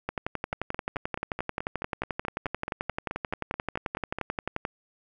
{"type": "two click trains", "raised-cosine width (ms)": 0.5, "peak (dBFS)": [-14, -17], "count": [53, 18], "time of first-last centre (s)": [[0.09, 4.651], [0.53, 4.186]], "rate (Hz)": [11.4, 4.65], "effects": []}